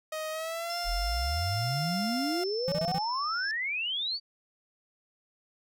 sawtooth tone with pitch glide, 626 to 698.6 Hz, D#5 to F5, +10 to 0 cents, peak -29 dBFS, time 0.12-2.44 s, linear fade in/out 5 ms, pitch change +190 cents, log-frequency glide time 0.31-0.78 s
sine tone, 5310 Hz, E8, 12 cents sharp, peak -35 dBFS, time 0.7-3.51 s, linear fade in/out 0 ms
sine exponential sweep, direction up, 37.56 to 4672 Hz, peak -29 dBFS, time 0.84-4.2 s, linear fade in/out 50 ms
square tone bursts, 168.8 Hz, E3, 41 cents sharp, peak -31 dBFS, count 5, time 2.68-2.983 s, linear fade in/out 0 ms, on 39 ms, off 27 ms
effects none

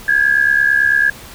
sine tone pair together, 1624 / 1693 Hz, G#6 / G#6, -39 / +33 cents, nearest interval minor second, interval 72 cents, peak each -13 dBFS, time 0.08-1.1 s, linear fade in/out 5 ms, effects pink hiss -36 dBFS RMS until 1.34 s

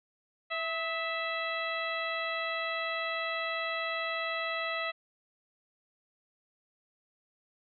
harmonic tone with a mistuned harmonic, 659.3 Hz, E5, in tune, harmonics 1 / 2 / 3 / 4 / 5 / 6, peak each -37 / -37 / -36 / -39 / -43 / -43 dBFS, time 0.5-4.92 s, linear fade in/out 20 ms, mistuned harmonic 2, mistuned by -44 cents, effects none

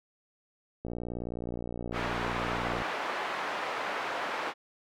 click train, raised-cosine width 2 ms, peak -23 dBFS, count 118, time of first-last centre 0.85-2.82 s, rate 59.4 Hz
pink band-pass noise, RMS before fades -34 dBFS, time 1.92-4.54 s, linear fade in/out 50 ms, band 620 to 2000 Hz, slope 12 dB/octave
effects none

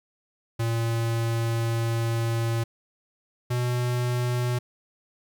square tone pair in turn, 115.2 / 122.93 Hz, A#2 / B2, -20 / -8 cents, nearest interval minor second, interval 112 cents, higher second, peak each -24 dBFS, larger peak neither, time 0.59-2.64 / 3.5-4.59 s, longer first, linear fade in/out 10 ms, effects 11-bit

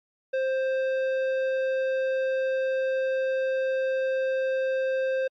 sine tone with tanh clipping, 526 Hz, C5, 9 cents sharp, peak -25 dBFS, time 0.33-5.28 s, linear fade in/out 10 ms, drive 11 dB, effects MP3 48 kbps

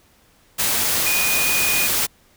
sine tone in noise, 2466 Hz, D#7, 16 cents flat, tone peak -21 dBFS, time 1.05-1.88 s, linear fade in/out 20 ms, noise white, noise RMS -20 dBFS, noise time 0.58-2.07 s, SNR -4 dB, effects pink hiss -56 dBFS RMS until 2.36 s

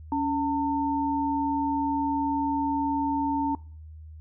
sine tone pair together, 281.4 / 900 Hz, C#4 / A5, +26 / +39 cents, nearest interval octave + minor sixth, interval 2013 cents, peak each -26 dBFS, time 0.12-3.55 s, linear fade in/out 2 ms, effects noise-tail reverb RT60 0.4 s tail -21 dB re dry + added 78 Hz sine -41 dBFS peak until 4.2 s

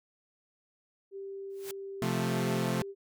sine tone with pitch glide, 392 to 395 Hz, G4 to G4, 0 to +13 cents, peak -38 dBFS, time 1.11-2.95 s, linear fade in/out 50 ms, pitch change +13 cents, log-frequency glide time 2.13-2.58 s
white noise with exponential growth, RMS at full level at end -39 dBFS, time 1.5-1.71 s, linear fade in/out 1 ms, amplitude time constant 45 ms
sawtooth chord, F major, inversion second, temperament equal, 130.81 / 174.61 / 220 Hz, C3 / F3 / A3, 0 / 0 / 0 cents, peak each -29 dBFS, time 2.02-2.82 s, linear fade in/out 2 ms
effects none

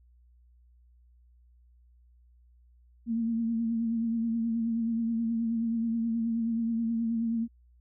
sine tone with vibrato, 228.9 Hz, A#3, 31 cents flat, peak -26 dBFS, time 3.06-7.48 s, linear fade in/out 50 ms, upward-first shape triangle, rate 9.4 Hz, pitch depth 44 cents each way, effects added 60 Hz sine -57 dBFS peak until 7.8 s

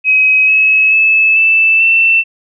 sine tone with pitch steps, 2539 / 2573 / 2607 / 2642 / 2678 Hz, D#7 / E7 / E7 / E7 / E7, +34 / -43 / -20 / +3 / +27 cents, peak -6 dBFS, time 0.04-2.24 s, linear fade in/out 50 ms, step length 440 ms, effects none

